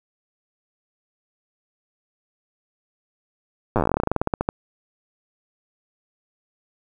slowing click train, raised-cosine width 1 ms, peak -6 dBFS, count 24, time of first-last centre 3.76-4.489 s, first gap 8 ms, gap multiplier 1.11, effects 8-bit

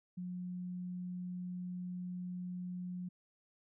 sine tone, 180 Hz, F#3, 47 cents flat, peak -39 dBFS, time 0.17-3.09 s, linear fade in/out 10 ms, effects none

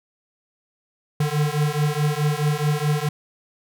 square beating tone pair, 146.83 / 151.53 Hz, D3 / D#3, 0 / -45 cents, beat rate 4.7 Hz, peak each -23 dBFS, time 1.2-3.09 s, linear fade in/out 5 ms, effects none

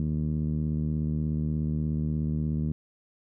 10% pulse tone with low-pass filter, 76.7 Hz, D#2, 24 cents flat, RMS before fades -28 dBFS, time 0-2.72 s, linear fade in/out 0 ms, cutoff 190 Hz, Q 2.1, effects none

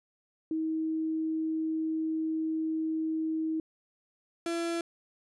sine / 35% pulse tone pair in turn, 318.2 / 337.1 Hz, D#4 / E4, +39 / +39 cents, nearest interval minor second, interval 100 cents, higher second, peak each -28 dBFS, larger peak neither, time 0.51-3.6 / 4.46-4.81 s, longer first, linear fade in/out 2 ms, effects resampled to 24000 Hz

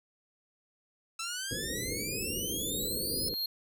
10% pulse exponential sweep, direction up, 1318.5 to 5274 Hz, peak -26 dBFS, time 1.19-3.29 s, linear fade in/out 5 ms
white low-pass noise, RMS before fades -39 dBFS, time 1.51-3.34 s, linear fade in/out 0 ms, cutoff 530 Hz, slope 96 dB/octave
square tone with exponential growth, 4234 Hz, C8, 20 cents sharp, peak -30 dBFS, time 2.35-3.46 s, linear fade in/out 5 ms, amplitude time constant 240 ms
effects none

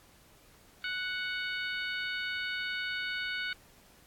harmonic tone, 740 Hz, F#5, in tune, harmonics 2 / 3 / 4 / 5 / 6, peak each -35 / -39 / -41 / -43 / -45 dBFS, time 0.84-3.53 s, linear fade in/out 2 ms, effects pink hiss -60 dBFS RMS until 4.06 s + AAC 64 kbps

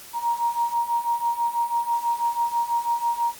sine beating tone pair, 936 / 942.1 Hz, A#5 / A#5, +7 / +18 cents, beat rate 6.1 Hz, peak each -26 / -23 dBFS, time 0.13-3.35 s, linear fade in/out 50 ms, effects white hiss -43 dBFS RMS until 3.39 s + Opus 48 kbps

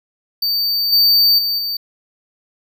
square tone with level steps, 4600 Hz, D8, 37 cents flat, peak -16 / -10 / -17 / -20 dBFS, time 0.42-1.77 s, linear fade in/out 5 ms, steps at 0.92 / 1.38 / 1.58 s, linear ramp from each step 10 ms, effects none

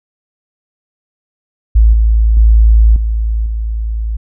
sine tone with level steps, 55 Hz, A1, in tune, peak -3 / -6 / -3 / -11 / -14 dBFS, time 1.75-4.17 s, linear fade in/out 10 ms, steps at 1.93 / 2.37 / 2.96 / 3.46 s, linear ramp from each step 2 ms, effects none

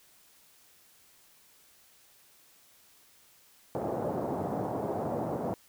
white band-pass noise, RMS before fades -33 dBFS, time 3.75-5.54 s, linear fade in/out 0 ms, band 100 to 750 Hz, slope 24 dB/octave, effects white hiss -61 dBFS RMS until 5.68 s

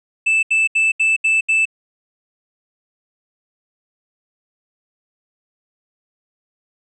triangle tone bursts, 2637 Hz, E7, in tune, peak -11 dBFS, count 6, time 0.26-1.655 s, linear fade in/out 10 ms, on 170 ms, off 75 ms, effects resampled to 24000 Hz

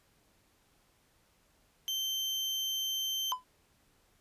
35% pulse tone, 3113 Hz, G7, 13 cents flat, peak -30 dBFS, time 1.88-3.32 s, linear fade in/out 0 ms
triangle tone with exponential decay, 1009 Hz, B5, 37 cents sharp, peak -24 dBFS, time 3.32-3.44 s, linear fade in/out 1 ms, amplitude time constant 24 ms
effects pink hiss -69 dBFS RMS until 4.2 s + resampled to 32000 Hz

